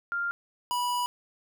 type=tone pair in turn; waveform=sine / square; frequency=1396.9 / 979 Hz; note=F6 / B5; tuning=0 / -15 cents; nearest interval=tritone; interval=615 cents; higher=first; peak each=-27 dBFS; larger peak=neither; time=0.12-0.31 / 0.71-1.06 s; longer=second; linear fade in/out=0 ms; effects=none